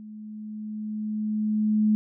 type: tone with level ramp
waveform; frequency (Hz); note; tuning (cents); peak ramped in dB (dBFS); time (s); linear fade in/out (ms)
sine; 213.8; A3; -49; -39 to -17; 0-1.95; 0
effects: none